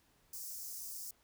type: high-pass noise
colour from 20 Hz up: white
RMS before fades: -45 dBFS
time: 0.33-1.11 s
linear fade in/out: 5 ms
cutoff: 5000 Hz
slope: 48 dB/octave
effects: pink hiss -71 dBFS RMS until 1.23 s